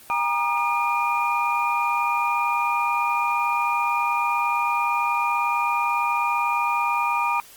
sine tone cluster, 807 / 945 / 1216 / 2418 Hz, G#5 / A#5 / D#6 / D7, -50 / +23 / -40 / +50 cents, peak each -29 / -23 / -25 / -27 dBFS, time 0.1-7.4 s, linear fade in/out 0 ms, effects white hiss -47 dBFS RMS until 7.56 s + Opus 24 kbps

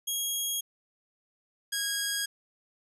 10% pulse tone pair in turn, 3285 / 1642.5 Hz, G#7 / G#6, -20 / -20 cents, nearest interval octave, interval 1200 cents, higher first, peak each -20 dBFS, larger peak neither, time 0.07-0.61 / 1.72-2.26 s, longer neither, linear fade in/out 10 ms, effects resampled to 32000 Hz

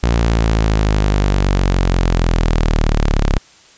sawtooth linear sweep, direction down, 58.5 to 34 Hz, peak -8 dBFS, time 0.03-3.38 s, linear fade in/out 0 ms, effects white hiss -46 dBFS RMS until 3.77 s + resampled to 16000 Hz

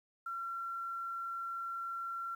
sine tone with quantisation, 1363 Hz, F6, 43 cents flat, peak -37 dBFS, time 0.26-2.35 s, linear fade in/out 5 ms, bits 11, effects none

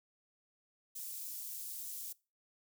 white high-pass noise, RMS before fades -44 dBFS, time 0.95-2.13 s, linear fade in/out 10 ms, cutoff 7300 Hz, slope 12 dB/octave, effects noise-tail reverb RT60 0.3 s tail -22 dB re dry

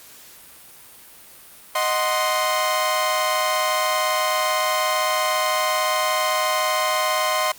sawtooth chord, C diminished, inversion first, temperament equal, 622.3 / 740 / 1046.5 Hz, Eb5 / Gb5 / C6, 0 / 0 / 0 cents, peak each -20 / -23 / -18 dBFS, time 1.75-7.52 s, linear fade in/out 5 ms, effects white hiss -45 dBFS RMS until 7.58 s + Opus 48 kbps

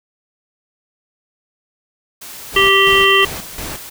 white noise, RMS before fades -33 dBFS, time 2.21-3.9 s, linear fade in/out 10 ms
pink noise with tremolo, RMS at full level -27 dBFS, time 2.51-3.81 s, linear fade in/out 50 ms, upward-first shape square, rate 2.8 Hz, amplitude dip 80%
harmonic tone, 390.9 Hz, G4, 5 cents flat, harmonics 1 / 3 / 5 / 7 / 8, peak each -15 / -15 / -15 / -15 / -15 dBFS, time 2.56-3.25 s, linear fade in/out 5 ms
effects none

